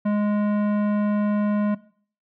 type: tone with tanh clipping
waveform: sine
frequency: 207.7 Hz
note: G#3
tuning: in tune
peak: -21 dBFS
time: 0.05-1.75 s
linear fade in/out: 10 ms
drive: 15 dB
effects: noise-tail reverb RT60 0.5 s tail -19 dB re dry